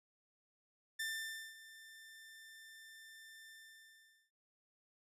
sawtooth tone with ADSR envelope, 1785 Hz, A6, 24 cents sharp, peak -34 dBFS, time 0.99-4.31 s, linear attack 10 ms, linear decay 540 ms, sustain -17 dB, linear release 810 ms, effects resampled to 32000 Hz

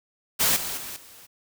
white noise with level steps, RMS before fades -21 / -31 / -36 / -48 dBFS, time 0.39-1.27 s, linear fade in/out 20 ms, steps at 0.56 / 0.77 / 0.96 s, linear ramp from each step 5 ms, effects none

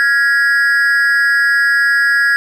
triangle tone with amplitude modulation, 1661.2 Hz, G#6, in tune, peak -4 dBFS, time 0-2.36 s, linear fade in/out 0 ms, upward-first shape sine, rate 257 Hz, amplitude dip 85%, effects none

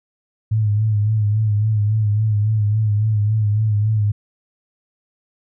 sine tone with vibrato, 106.6 Hz, G#2, 46 cents sharp, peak -14 dBFS, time 0.51-4.12 s, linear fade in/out 10 ms, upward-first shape sine, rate 3.6 Hz, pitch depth 55 cents each way, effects none

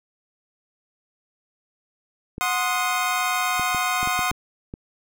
clicks, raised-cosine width 3 ms, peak -20 dBFS, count 8, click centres 2.381 / 3.596 / 3.747 / 4.03 / 4.074 / 4.192 / 4.314 / 4.739 s
25% pulse chord, C diminished, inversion second, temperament equal with one note detuned, 731.5 / 1046.5 / 1244.5 Hz, Gb5 / C6 / Eb6, -20 / 0 / 0 cents, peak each -22 dBFS, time 2.41-4.31 s, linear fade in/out 0 ms
effects none

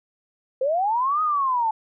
sine linear two-way sweep, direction up then down, 502 to 1265 to 862 Hz, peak -19 dBFS, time 0.61-1.71 s, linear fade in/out 5 ms, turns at 1.22 s, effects none

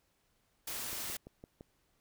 white noise, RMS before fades -40 dBFS, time 0.67-1.17 s, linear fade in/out 5 ms
click train, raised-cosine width 2 ms, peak -35 dBFS, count 5, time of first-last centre 0.93-1.609 s, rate 5.89 Hz
effects pink hiss -75 dBFS RMS until 2 s

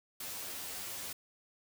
white noise with comb filter, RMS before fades -42 dBFS, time 0.2-1.13 s, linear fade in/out 5 ms, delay 11 ms, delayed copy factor +0.95, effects none

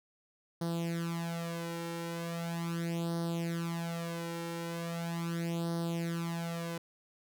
sawtooth tone with flanger, 168.3 Hz, E3, 36 cents sharp, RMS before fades -36 dBFS, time 0.61-6.78 s, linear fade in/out 5 ms, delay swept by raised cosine 0.2 to 2.2 ms, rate 0.39 Hz, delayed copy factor +0.8, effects none

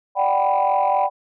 sine chord, G major seventh, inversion second, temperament equal, 587.3 / 740 / 784 / 987.8 Hz, D5 / F#5 / G5 / B5, 0 / 0 / 0 / 0 cents, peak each -22 / -21 / -18 / -21 dBFS, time 0.15-1.1 s, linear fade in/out 50 ms, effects tanh soft clip ceiling -10 dBFS

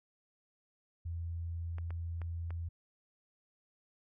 sine tone, 84.2 Hz, E2, 37 cents sharp, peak -36 dBFS, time 1.05-2.69 s, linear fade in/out 10 ms
clicks, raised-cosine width 0.5 ms, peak -34 dBFS, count 4, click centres 1.784 / 1.906 / 2.217 / 2.506 s
effects none

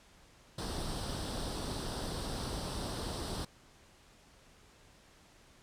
pink noise with comb filter, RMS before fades -38 dBFS, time 0.58-3.45 s, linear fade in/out 5 ms, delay 0.22 ms, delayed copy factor +0.65, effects pink hiss -61 dBFS RMS until 5.62 s + low-pass 9000 Hz 12 dB/octave

